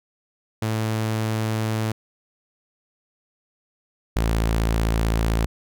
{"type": "tone pair in turn", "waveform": "sawtooth", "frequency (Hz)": [110, 55.67], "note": ["A2", "A1"], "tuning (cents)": [0, 21], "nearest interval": "octave", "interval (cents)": 1179, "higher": "first", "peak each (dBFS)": [-18, -15], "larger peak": "second", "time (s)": [[0.62, 1.92], [4.16, 5.46]], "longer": "neither", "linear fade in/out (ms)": 5, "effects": []}